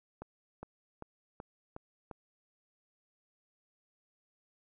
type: accelerating click train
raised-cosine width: 1 ms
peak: -29 dBFS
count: 6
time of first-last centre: 0.22-2.112 s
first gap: 410 ms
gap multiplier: 0.96
effects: none